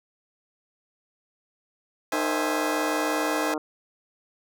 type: chord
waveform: 20% pulse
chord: C augmented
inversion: none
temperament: equal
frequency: 523.3 / 659.3 / 830.6 Hz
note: C5 / E5 / G#5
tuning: 0 / 0 / 0 cents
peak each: -26 dBFS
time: 2.12-3.54 s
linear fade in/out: 2 ms
type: harmonic tone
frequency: 153.4 Hz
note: D#3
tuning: 24 cents flat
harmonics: 2 / 3 / 4 / 5 / 6 / 7 / 8 / 9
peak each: -29 / -33 / -35 / -37 / -39 / -40 / -41 / -42 dBFS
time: 2.13-3.58 s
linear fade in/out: 2 ms
effects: none